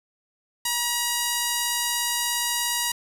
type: tone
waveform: 5% pulse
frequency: 957 Hz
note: A#5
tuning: 45 cents sharp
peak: -11 dBFS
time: 0.65-2.92 s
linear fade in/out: 5 ms
effects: 7-bit